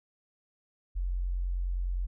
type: tone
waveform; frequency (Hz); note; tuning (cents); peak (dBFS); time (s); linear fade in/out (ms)
sine; 44.76; F1; +43; -28; 0.95-2.07; 20
effects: none